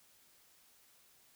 silence, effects white hiss -66 dBFS RMS until 1.35 s

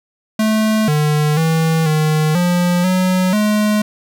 square tone with pitch steps, 217.3 / 150.4 / 161.7 / 154.5 / 176.7 / 184.6 / 211.1 Hz, A3 / D3 / E3 / D#3 / F3 / F#3 / G#3, -21 / +42 / -33 / -12 / +21 / -4 / +29 cents, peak -13 dBFS, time 0.39-3.82 s, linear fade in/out 5 ms, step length 490 ms, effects 9-bit

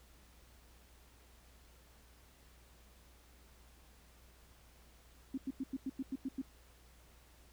sine tone bursts, 265.8 Hz, C4, 27 cents sharp, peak -35 dBFS, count 9, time 5.34-6.417 s, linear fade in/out 5 ms, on 37 ms, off 93 ms, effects added 60 Hz sine -62 dBFS peak until 7.52 s + pink hiss -65 dBFS RMS until 7.52 s

